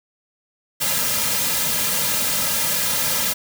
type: noise with comb filter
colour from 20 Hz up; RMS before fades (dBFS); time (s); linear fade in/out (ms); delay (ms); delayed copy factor
white; -21; 0.8-3.34; 20; 2.7; -0.85
effects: none